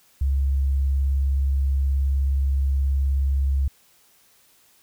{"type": "tone with vibrato", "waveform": "sine", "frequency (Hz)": 68.3, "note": "C#2", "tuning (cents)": -25, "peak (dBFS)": -18, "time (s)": [0.21, 3.68], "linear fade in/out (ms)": 5, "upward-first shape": "square", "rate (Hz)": 19, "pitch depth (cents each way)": 19, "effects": ["white hiss -58 dBFS RMS until 4.82 s"]}